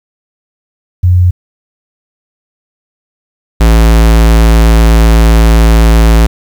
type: tone pair in turn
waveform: sine / square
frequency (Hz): 89.7 / 55.76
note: F2 / A1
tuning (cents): +47 / +24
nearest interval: minor sixth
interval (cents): 823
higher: first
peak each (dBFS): -3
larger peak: neither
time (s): 1.03-1.31 / 3.6-6.27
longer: second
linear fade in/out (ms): 10
effects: 7-bit